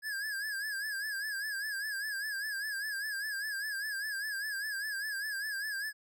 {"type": "tone with vibrato", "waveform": "square", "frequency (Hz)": 1661.2, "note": "G#6", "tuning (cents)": 0, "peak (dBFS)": -35, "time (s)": [0.02, 5.93], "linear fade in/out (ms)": 50, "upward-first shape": "sine", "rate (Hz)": 5, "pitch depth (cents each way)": 94, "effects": []}